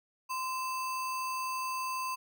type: tone with sample-and-hold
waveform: sine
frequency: 1034 Hz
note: C6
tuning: 21 cents flat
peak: -32 dBFS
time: 0.29-2.16 s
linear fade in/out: 20 ms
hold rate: 3675 Hz
effects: none